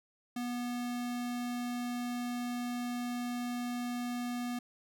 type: tone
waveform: square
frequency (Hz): 243.5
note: B3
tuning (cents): -24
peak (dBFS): -35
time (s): 0.36-4.59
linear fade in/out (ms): 5
effects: none